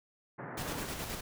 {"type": "band-pass noise", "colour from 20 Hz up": "pink", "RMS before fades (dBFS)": -43, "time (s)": [0.38, 0.86], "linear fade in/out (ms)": 10, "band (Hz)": [120, 1900], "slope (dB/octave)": 48}
{"type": "noise with tremolo", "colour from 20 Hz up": "pink", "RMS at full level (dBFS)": -38, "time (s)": [0.57, 1.21], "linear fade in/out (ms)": 10, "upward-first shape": "square", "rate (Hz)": 9.5, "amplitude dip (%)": 35}
{"effects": []}